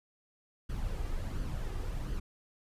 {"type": "noise with flanger", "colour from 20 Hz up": "brown", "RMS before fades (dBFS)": -35, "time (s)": [0.69, 2.2], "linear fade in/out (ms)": 10, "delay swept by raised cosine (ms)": [0.64, 2.54], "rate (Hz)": 1.4, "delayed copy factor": 0.5, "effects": ["resampled to 32000 Hz"]}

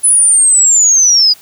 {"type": "linear sweep", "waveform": "sine", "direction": "down", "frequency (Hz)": [10140, 4842], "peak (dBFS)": -5, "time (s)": [0.03, 1.34], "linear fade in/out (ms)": 20, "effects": ["white hiss -41 dBFS RMS until 1.41 s"]}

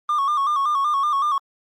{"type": "tone with vibrato", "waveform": "triangle", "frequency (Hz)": 1152, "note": "D6", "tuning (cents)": -34, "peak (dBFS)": -15, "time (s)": [0.09, 1.38], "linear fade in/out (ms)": 2, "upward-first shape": "square", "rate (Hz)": 5.3, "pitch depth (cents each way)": 73, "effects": ["tanh soft clip ceiling -12 dBFS", "Opus 24 kbps"]}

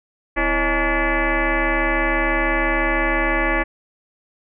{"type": "tone with frequency modulation", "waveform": "sine", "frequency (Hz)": 845, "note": "G#5", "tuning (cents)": 30, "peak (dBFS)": -16, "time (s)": [0.36, 3.64], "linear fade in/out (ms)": 20, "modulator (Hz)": 294, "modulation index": 4.7, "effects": []}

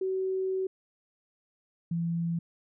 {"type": "tone pair in turn", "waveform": "sine", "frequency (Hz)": [378.2, 168.47], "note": ["F#4", "E3"], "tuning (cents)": [38, 38], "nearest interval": "octave + major second", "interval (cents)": 1400, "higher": "first", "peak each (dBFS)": -27, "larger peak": "neither", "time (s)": [[0.01, 0.67], [1.91, 2.39]], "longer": "first", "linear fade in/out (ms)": 5, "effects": []}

